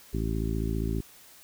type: harmonic tone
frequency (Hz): 55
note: A1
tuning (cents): 0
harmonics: 1 / 2 / 3 / 4 / 5 / 6 / 7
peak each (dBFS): -30 / -33 / -35 / -36 / -37 / -38 / -38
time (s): 0.13-1.01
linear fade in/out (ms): 10
effects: white hiss -53 dBFS RMS until 1.43 s